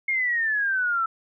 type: exponential sweep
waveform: sine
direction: down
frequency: 2162 to 1318.5 Hz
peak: -21 dBFS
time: 0.08-1.06 s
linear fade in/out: 5 ms
effects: none